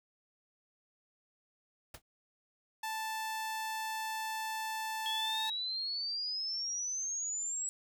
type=noise with exponential decay; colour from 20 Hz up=pink; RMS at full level=-40 dBFS; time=1.94-2.02 s; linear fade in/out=5 ms; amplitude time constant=16 ms
type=tone; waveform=sawtooth; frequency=880 Hz; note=A5; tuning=in tune; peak=-32 dBFS; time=2.83-5.5 s; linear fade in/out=5 ms
type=exponential sweep; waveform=sine; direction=up; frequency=3322 to 7800 Hz; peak=-34 dBFS; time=5.06-7.69 s; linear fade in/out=0 ms
effects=none